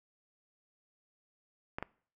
clicks, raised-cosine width 0.5 ms, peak -21 dBFS, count 2, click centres 1.785 / 1.826 s, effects noise-tail reverb RT60 0.5 s tail -23 dB re dry

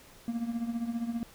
triangle tone with tremolo, 233.1 Hz, A#3, in tune, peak -25 dBFS, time 0.28-1.23 s, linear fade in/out 0 ms, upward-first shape triangle, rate 15 Hz, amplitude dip 80%, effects pink hiss -55 dBFS RMS until 1.34 s

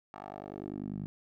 10% pulse tone with band-pass filter sweep, 50.2 Hz, G1, 42 cents sharp, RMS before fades -41 dBFS, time 0.14-1.06 s, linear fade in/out 0 ms, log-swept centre 1000 to 160 Hz, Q 2.1, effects none

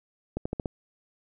accelerating click train, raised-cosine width 2 ms, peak -16 dBFS, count 5, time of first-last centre 0.37-0.658 s, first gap 85 ms, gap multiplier 0.89, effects none

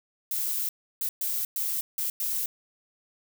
violet noise bursts at uneven times, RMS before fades -29 dBFS, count 6, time 0.31-0.69 / 1.01-1.09 / 1.21-1.45 / 1.56-1.81 / 1.98-2.1 / 2.2-2.46 s, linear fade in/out 2 ms, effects none

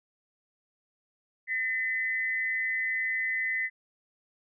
sine tone pair together, 1800 / 2022 Hz, A6 / B6, +39 / +40 cents, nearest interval major second, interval 201 cents, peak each -33 / -28 dBFS, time 1.47-3.7 s, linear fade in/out 50 ms, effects none

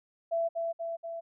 sine tone with echo, 668 Hz, E5, 23 cents sharp, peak -26 dBFS, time 0.31-0.49 s, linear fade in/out 20 ms, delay 240 ms, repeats 3, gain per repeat -3 dB, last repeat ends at 1.21 s, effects none

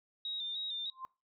sine tone with vibrato, 3700 Hz, A#7, 14 cents flat, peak -36 dBFS, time 0.25-0.9 s, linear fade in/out 2 ms, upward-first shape square, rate 3.3 Hz, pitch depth 46 cents each way
sine tone with exponential growth, 1046.5 Hz, C6, in tune, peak -36 dBFS, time 0.89-1.05 s, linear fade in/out 0 ms, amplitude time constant 34 ms
effects noise-tail reverb RT60 0.3 s tail -23 dB re dry

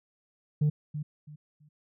sine tone with echo, 150 Hz, D3, 37 cents sharp, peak -19 dBFS, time 0.61-0.7 s, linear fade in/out 10 ms, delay 330 ms, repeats 3, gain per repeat -12 dB, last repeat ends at 1.69 s, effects tanh soft clip ceiling -20 dBFS

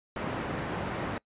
pink band-pass noise, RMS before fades -34 dBFS, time 0.16-1.18 s, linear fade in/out 2 ms, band 100 to 1800 Hz, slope 12 dB/octave, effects noise-tail reverb RT60 0.1 s tail -24 dB re dry + resampled to 8000 Hz

